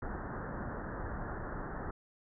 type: low-pass noise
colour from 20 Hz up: pink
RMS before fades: -40 dBFS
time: 0.02-1.91 s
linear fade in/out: 5 ms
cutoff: 1800 Hz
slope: 96 dB/octave
effects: none